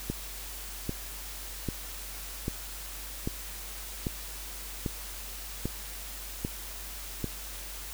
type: click train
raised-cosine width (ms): 3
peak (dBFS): -17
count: 10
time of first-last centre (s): 0.1-7.243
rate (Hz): 1.26
effects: added 48 Hz sine -43 dBFS peak until 7.93 s + white hiss -42 dBFS RMS until 7.93 s